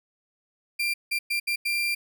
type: tone bursts at uneven times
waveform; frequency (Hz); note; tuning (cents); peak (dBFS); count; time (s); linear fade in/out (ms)
35% pulse; 2376; D7; +20; -22; 5; 0.79-0.94 / 1.11-1.19 / 1.3-1.4 / 1.47-1.56 / 1.65-1.95; 10
effects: none